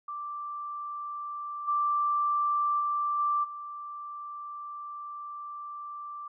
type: tone with level steps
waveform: sine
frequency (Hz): 1174.7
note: D6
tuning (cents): 0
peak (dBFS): -34 / -24 / -26 / -24 / -37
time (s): 0.08-6.28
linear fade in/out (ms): 5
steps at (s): 1.67 / 2.79 / 3.18 / 3.43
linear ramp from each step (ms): 20
effects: none